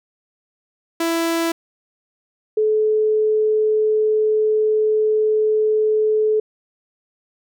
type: tone pair in turn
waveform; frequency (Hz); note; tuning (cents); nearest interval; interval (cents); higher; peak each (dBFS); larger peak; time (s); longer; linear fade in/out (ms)
sawtooth / sine; 332.2 / 430.9; E4 / A4; +13 / -36; perfect fourth; 451; second; -14; neither; 1-1.52 / 2.57-6.4; second; 5
effects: none